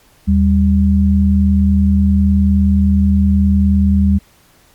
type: tone pair together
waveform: sine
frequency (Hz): 78.67 / 197.8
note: D#2 / G3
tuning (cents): +20 / +16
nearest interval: octave + major third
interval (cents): 1596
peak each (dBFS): -11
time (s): 0.27-4.19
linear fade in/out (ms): 20
effects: pink hiss -50 dBFS RMS until 4.74 s + MP3 96 kbps